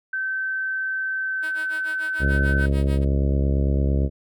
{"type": "tone with pitch glide", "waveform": "sine", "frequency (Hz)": [1542, 1527.8], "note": ["G6", "G6"], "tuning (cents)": [-29, -45], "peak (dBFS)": -23, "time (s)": [0.13, 2.66], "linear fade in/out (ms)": 5, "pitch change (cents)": -16, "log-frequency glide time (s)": [1.21, 1.66]}
{"type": "tone with tremolo", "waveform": "5% pulse", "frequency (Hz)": 317.1, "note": "D#4", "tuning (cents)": 33, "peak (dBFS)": -25, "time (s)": [1.42, 3.05], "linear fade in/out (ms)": 20, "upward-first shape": "sine", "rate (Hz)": 6.8, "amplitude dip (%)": 95}
{"type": "harmonic tone", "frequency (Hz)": 68.9, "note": "C#2", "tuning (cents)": -10, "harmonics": [1, 2, 3, 4, 5, 6, 7, 8, 9], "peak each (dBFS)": [-19, -25, -29, -31, -33, -35, -36, -37, -38], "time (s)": [2.19, 4.1], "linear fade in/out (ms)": 50}
{"effects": []}